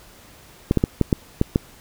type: clicks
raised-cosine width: 3 ms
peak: -3 dBFS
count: 7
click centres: 0.711 / 0.773 / 0.839 / 1.013 / 1.128 / 1.414 / 1.559 s
effects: pink hiss -48 dBFS RMS until 1.8 s